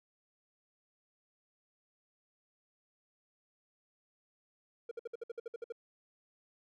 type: tone bursts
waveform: triangle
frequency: 466.2 Hz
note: A#4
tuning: in tune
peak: -36 dBFS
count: 11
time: 4.89-5.723 s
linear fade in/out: 5 ms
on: 23 ms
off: 58 ms
effects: none